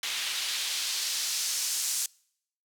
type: noise with band-pass filter sweep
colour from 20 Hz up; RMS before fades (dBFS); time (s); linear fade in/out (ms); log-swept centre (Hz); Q
white; -31; 0.03-2.06; 2; 2900 to 7100; 1.2
effects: noise-tail reverb RT60 0.7 s tail -26 dB re dry